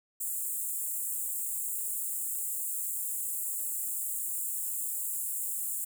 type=high-pass noise; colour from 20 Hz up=pink; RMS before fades=-34 dBFS; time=0.2-5.85 s; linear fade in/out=10 ms; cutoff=7300 Hz; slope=96 dB/octave; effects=none